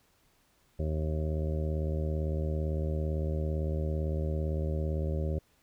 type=harmonic tone with a mistuned harmonic; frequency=77.78 Hz; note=D#2; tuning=in tune; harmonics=1 / 2 / 3 / 4 / 5 / 6 / 7 / 8 / 9; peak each=-30 / -35 / -43 / -44 / -40 / -48 / -40 / -52 / -53 dBFS; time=0.79-5.39 s; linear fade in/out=5 ms; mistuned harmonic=9; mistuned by=-44 cents; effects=pink hiss -68 dBFS RMS until 5.62 s